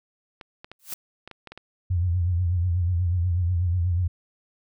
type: clicks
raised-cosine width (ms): 0.3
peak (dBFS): -24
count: 9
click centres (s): 0.412 / 0.645 / 0.716 / 0.925 / 1.276 / 1.313 / 1.473 / 1.52 / 1.576
type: noise with exponential growth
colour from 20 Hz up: blue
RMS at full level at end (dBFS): -28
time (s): 0.79-0.94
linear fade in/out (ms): 5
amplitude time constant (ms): 31
type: tone with vibrato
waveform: sine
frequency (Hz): 88.2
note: F2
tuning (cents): +18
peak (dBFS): -20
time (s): 1.9-4.08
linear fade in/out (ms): 10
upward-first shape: triangle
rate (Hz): 8.2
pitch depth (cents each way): 100
effects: none